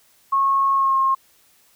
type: tone with pitch glide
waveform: sine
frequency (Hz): 1092 to 1072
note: C#6 to C6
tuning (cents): -26 to +42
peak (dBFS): -15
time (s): 0.32-1.15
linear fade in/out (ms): 10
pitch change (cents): -32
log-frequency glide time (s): 0.74-0.97
effects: white hiss -57 dBFS RMS until 1.75 s